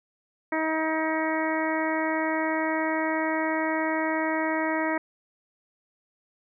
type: harmonic tone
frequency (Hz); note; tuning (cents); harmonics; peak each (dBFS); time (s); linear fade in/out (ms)
317; D#4; +32; 1 / 2 / 3 / 4 / 5 / 6 / 7; -28 / -30 / -31 / -36 / -36 / -32 / -36; 0.52-4.98; 5
effects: none